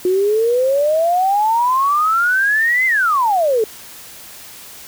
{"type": "exponential two-way sweep", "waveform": "sine", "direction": "up then down", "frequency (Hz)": [358.2, 2093, 420], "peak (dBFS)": -12, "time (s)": [0.05, 3.64], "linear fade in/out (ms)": 2, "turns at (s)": 2.86, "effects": ["white hiss -37 dBFS RMS until 4.87 s"]}